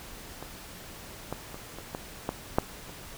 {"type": "clicks", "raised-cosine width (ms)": 1, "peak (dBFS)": [-24, -18, -25, -25, -19, -14, -7, -30], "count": 8, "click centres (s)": [0.426, 1.326, 1.544, 1.786, 1.949, 2.291, 2.585, 2.895], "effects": ["pink hiss -45 dBFS RMS until 3.17 s"]}